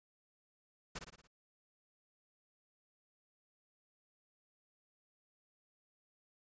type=noise with echo; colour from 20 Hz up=pink; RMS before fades=-43 dBFS; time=0.95-0.99 s; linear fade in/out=10 ms; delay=57 ms; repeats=5; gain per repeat=-5 dB; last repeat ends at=1.275 s; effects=resampled to 16000 Hz